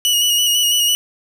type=tone with vibrato; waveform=sawtooth; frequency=2915 Hz; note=F#7; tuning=26 cents flat; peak=-10 dBFS; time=0.05-0.95 s; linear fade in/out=0 ms; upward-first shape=square; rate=6 Hz; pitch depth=25 cents each way; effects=none